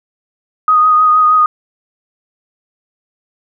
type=tone with vibrato; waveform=sine; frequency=1244.5 Hz; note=D#6; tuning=in tune; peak=-6 dBFS; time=0.68-1.46 s; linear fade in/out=2 ms; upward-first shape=triangle; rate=6.4 Hz; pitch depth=24 cents each way; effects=none